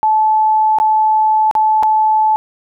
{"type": "tone with dropouts", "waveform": "sine", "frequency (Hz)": 867, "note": "A5", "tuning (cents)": -26, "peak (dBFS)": -9, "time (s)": [0.03, 2.36], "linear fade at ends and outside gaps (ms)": 0, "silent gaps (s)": [[0.786, 0.8], [1.512, 1.552], [1.827, 1.833]], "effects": []}